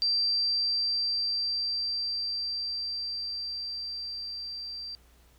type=tone with level ramp; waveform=sine; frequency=4699 Hz; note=D8; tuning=in tune; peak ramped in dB=-23 to -36 dBFS; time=0.02-4.95 s; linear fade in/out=0 ms; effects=added 60 Hz sine -58 dBFS peak until 5.38 s + pink hiss -63 dBFS RMS until 5.38 s